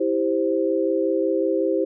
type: chord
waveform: sine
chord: C major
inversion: first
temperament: just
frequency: 327 / 392.4 / 523.3 Hz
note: E4 / G4 / C5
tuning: -14 / +2 / 0 cents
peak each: -23 / -23 / -23 dBFS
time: 0-1.85 s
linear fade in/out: 10 ms
effects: none